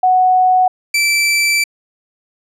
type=tone pair in turn; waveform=sine / sawtooth; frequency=740 / 2329 Hz; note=F#5 / D7; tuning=0 / -15 cents; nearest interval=octave + minor sixth; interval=1985 cents; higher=second; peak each=-8 dBFS; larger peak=neither; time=0.03-0.68 / 0.94-1.64 s; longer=second; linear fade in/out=5 ms; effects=low-pass 11000 Hz 12 dB/octave